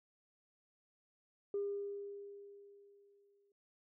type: tone with exponential decay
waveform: sine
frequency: 403.1 Hz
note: G4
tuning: 48 cents sharp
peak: -33 dBFS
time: 1.54-3.52 s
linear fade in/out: 2 ms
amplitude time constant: 430 ms
effects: noise-tail reverb RT60 0.7 s tail -26 dB re dry + tanh soft clip ceiling -30 dBFS